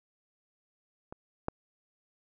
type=clicks; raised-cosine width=1 ms; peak=-28 / -16 dBFS; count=2; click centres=1.125 / 1.484 s; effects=none